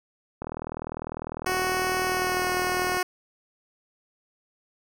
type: click train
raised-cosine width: 1 ms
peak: -18 dBFS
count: 103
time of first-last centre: 0.42-2.97 s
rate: 40 Hz
type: tone with pitch glide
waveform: 10% pulse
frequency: 370 to 364.5 Hz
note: F#4 to F#4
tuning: 0 to -26 cents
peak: -16 dBFS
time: 1.46-3.03 s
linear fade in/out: 5 ms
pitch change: -26 cents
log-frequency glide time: 2.05-2.47 s
effects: none